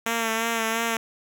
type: tone with vibrato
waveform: 5% pulse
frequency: 226.9 Hz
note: A#3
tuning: 47 cents flat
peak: -12 dBFS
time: 0.06-0.97 s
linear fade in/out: 2 ms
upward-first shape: sine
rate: 2.9 Hz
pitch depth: 32 cents each way
effects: none

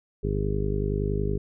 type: harmonic tone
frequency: 50.7 Hz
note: G#1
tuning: 41 cents flat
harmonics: 1 / 2 / 3 / 4 / 5 / 6 / 7 / 8 / 9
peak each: -28 / -31 / -31 / -35 / -38 / -39 / -39 / -30 / -41 dBFS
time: 0.23-1.38 s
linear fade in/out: 10 ms
effects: none

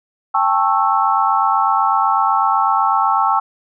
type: chord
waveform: sine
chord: A dominant seventh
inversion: third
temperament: just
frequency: 792 / 880 / 1100 / 1320 Hz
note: G5 / A5 / C#6 / E6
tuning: +18 / 0 / -14 / +2 cents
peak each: -18 dBFS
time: 0.34-3.4 s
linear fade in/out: 10 ms
effects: none

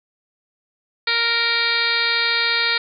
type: harmonic tone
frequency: 465.9 Hz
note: A#4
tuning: 1 cent flat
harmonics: 1 / 2 / 3 / 4 / 5 / 6 / 7 / 8 / 9 / 10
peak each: -33 / -32 / -25 / -24 / -23 / -34 / -31 / -24 / -24 / -28 dBFS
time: 1.07-2.78 s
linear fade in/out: 5 ms
effects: none

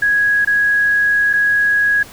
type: tone with dropouts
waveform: sine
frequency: 1661.2 Hz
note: G#6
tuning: in tune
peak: -11 dBFS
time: 0.02-2.03 s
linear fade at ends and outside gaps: 5 ms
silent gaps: 0.449-0.472 / 1.331-1.335 s
effects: pink hiss -38 dBFS RMS until 2.12 s

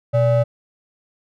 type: ring-modulated tone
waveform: triangle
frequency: 350.4 Hz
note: F4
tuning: 6 cents sharp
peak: -8 dBFS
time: 0.13-0.44 s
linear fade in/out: 20 ms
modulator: 228 Hz
effects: none

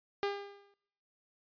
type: tone with exponential decay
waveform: sawtooth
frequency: 402.3 Hz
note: G4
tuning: 45 cents sharp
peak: -25 dBFS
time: 0.23-0.74 s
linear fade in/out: 0 ms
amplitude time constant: 110 ms
effects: noise-tail reverb RT60 0.8 s tail -21 dB re dry + resampled to 11025 Hz

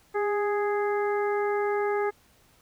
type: harmonic tone with a mistuned harmonic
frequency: 415.3 Hz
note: G#4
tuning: in tune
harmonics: 1 / 2 / 3 / 4 / 5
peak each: -25 / -31 / -35 / -37 / -39 dBFS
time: 0.14-2.11 s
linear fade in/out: 20 ms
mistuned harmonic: 1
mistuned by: -28 cents
effects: pink hiss -61 dBFS RMS until 2.61 s

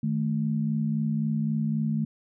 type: tone pair together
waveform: sine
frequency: 154.01 / 217.8 Hz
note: D#3 / A3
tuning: -17 / -17 cents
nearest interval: tritone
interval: 600 cents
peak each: -27 / -26 dBFS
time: 0.03-2.05 s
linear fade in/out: 5 ms
effects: none

